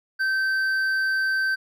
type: tone with hard clipping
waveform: triangle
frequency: 1550 Hz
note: G6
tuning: 20 cents flat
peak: -22 dBFS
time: 0.19-1.56 s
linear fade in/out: 20 ms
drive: 8 dB
effects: none